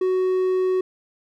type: tone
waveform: triangle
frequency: 371.6 Hz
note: F#4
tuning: 7 cents sharp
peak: -16 dBFS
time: 0.01-0.81 s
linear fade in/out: 5 ms
effects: none